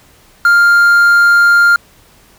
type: tone with quantisation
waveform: triangle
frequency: 1400 Hz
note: F6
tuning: 4 cents sharp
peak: -3 dBFS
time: 0.45-1.76 s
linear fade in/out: 2 ms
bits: 5
effects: pink hiss -46 dBFS RMS until 2.38 s